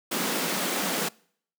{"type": "high-pass noise", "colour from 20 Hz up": "pink", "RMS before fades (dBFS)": -28, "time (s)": [0.11, 1.09], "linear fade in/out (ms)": 10, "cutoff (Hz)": 160, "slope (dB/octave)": 96, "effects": ["noise-tail reverb RT60 0.6 s tail -25 dB re dry"]}